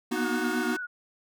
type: chord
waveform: square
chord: B major seventh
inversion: third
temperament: equal with one note detuned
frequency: 238.4 / 246.9 / 311.1 / 370 Hz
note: A#3 / B3 / D#4 / F#4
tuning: +39 / 0 / 0 / 0 cents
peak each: -33 dBFS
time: 0.11-0.77 s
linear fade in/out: 10 ms
type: tone with vibrato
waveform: sine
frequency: 1461 Hz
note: F#6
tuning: 22 cents flat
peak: -32 dBFS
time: 0.15-0.87 s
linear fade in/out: 20 ms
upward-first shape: square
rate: 5.2 Hz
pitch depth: 28 cents each way
effects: none